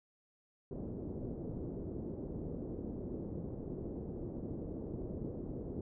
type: low-pass noise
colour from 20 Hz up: white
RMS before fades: -42 dBFS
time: 0.71-5.81 s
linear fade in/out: 2 ms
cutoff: 410 Hz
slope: 24 dB/octave
effects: none